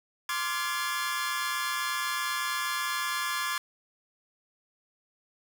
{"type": "chord", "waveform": "sawtooth", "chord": "D half-diminished seventh", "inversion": "third", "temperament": "equal with one note detuned", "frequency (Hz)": [1046.5, 1174.7, 1396.9, 1698.1], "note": ["C6", "D6", "F6", "Ab6"], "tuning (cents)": [0, 0, 0, 38], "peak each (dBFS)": [-30, -31, -34, -30], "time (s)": [0.29, 3.58], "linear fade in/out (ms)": 2, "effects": ["10-bit"]}